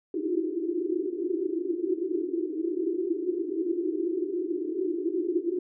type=band-pass noise; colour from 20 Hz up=pink; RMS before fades=-29 dBFS; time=0.14-5.59 s; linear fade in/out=5 ms; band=320 to 380 Hz; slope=96 dB/octave; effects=none